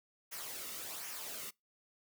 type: noise with flanger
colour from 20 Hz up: white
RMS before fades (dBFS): -44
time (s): 0.31-1.51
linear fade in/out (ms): 20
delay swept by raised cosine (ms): 0.24 to 1.24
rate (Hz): 1.3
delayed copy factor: -0.55
effects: noise-tail reverb RT60 0.2 s tail -25 dB re dry